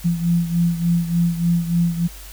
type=beating tone pair; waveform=sine; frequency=170 / 173.4 Hz; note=F3 / F3; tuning=-46 / -12 cents; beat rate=3.4 Hz; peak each=-17 / -22 dBFS; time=0.04-2.08 s; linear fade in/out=20 ms; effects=added 50 Hz sine -37 dBFS peak until 2.32 s + white hiss -41 dBFS RMS until 2.32 s